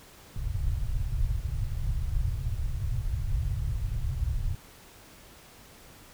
pink low-pass noise, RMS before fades -29 dBFS, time 0.36-4.55 s, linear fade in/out 5 ms, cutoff 130 Hz, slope 48 dB/octave, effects pink hiss -52 dBFS RMS until 6.13 s

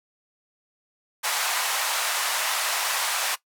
pink band-pass noise, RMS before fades -26 dBFS, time 1.23-3.36 s, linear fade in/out 20 ms, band 760 to 14000 Hz, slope 24 dB/octave, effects noise-tail reverb RT60 0.1 s tail -18 dB re dry

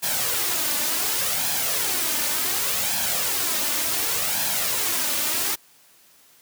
white noise with flanger, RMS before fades -24 dBFS, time 0.02-5.56 s, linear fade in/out 20 ms, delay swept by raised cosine 1.2 to 3.4 ms, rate 0.68 Hz, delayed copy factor +0.55, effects white hiss -55 dBFS RMS until 6.41 s + high-pass 100 Hz 12 dB/octave

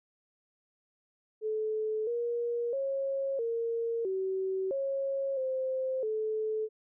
sine tone with pitch steps, 433.5 / 474 / 545 / 461.8 / 380.4 / 546 / 522 / 434.6 Hz, A4 / A#4 / C#5 / A#4 / F#4 / C#5 / C5 / A4, -26 / +29 / -29 / -16 / +48 / -26 / -4 / -21 cents, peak -29 dBFS, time 1.41-6.69 s, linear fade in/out 50 ms, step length 660 ms, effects none

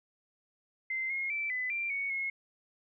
sine tone with pitch steps, 2076 / 2151 / 2329 / 2008 / 2365 / 2225 / 2169 Hz, C7 / C7 / D7 / B6 / D7 / C#7 / C#7, -14 / +47 / -15 / +28 / +12 / +6 / -38 cents, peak -31 dBFS, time 0.9-2.3 s, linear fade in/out 5 ms, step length 200 ms, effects none

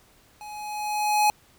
square tone with level ramp, 841 Hz, G#5, 22 cents sharp, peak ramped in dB -39 to -17 dBFS, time 0.41-1.3 s, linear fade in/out 0 ms, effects pink hiss -58 dBFS RMS until 1.58 s

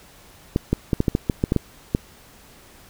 clicks, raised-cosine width 3 ms, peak -5 dBFS, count 11, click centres 0.561 / 0.73 / 0.932 / 1.004 / 1.082 / 1.151 / 1.298 / 1.439 / 1.521 / 1.563 / 1.949 s, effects pink hiss -49 dBFS RMS until 2.89 s

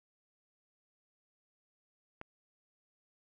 click, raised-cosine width 0.5 ms, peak -28 dBFS, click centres 2.214 s, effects none

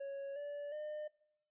triangle tone with pitch steps, 554 / 578.9 / 604.8 Hz, C#5 / D5 / D#5, -1 / -25 / -49 cents, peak -39 dBFS, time 0-1.08 s, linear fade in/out 10 ms, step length 360 ms, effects noise-tail reverb RT60 0.7 s tail -20 dB re dry + resampled to 8000 Hz

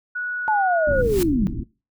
sine tone with pitch glide, 1467 to 1451 Hz, F#6 to F#6, -15 to -34 cents, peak -24 dBFS, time 0.15-1.02 s, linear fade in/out 10 ms, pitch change -19 cents, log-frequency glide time 0.4-0.78 s
sine linear sweep, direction down, 880 to 175.8 Hz, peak -17 dBFS, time 0.48-1.47 s, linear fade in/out 0 ms
pink low-pass noise, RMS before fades -26 dBFS, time 0.87-1.64 s, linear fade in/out 5 ms, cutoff 350 Hz, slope 96 dB/octave
white noise with exponential growth, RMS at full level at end -27 dBFS, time 0.92-1.23 s, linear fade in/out 0 ms, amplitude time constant 66 ms
effects noise-tail reverb RT60 0.3 s tail -21 dB re dry

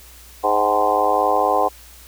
harmonic tone with a mistuned harmonic, 103.83 Hz, G#2, in tune, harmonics 3 / 4 / 5 / 6 / 7 / 8 / 9 / 10, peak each -30 / -25 / -22 / -25 / -19 / -23 / -27 / -22 dBFS, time 0.43-1.69 s, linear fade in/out 20 ms, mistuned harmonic 7, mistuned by +53 cents, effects added 60 Hz sine -45 dBFS peak until 2.07 s + white hiss -45 dBFS RMS until 2.07 s

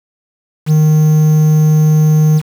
triangle tone with quantisation, 154.3 Hz, D#3, 14 cents flat, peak -4 dBFS, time 0.66-2.42 s, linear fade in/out 50 ms, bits 5, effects none

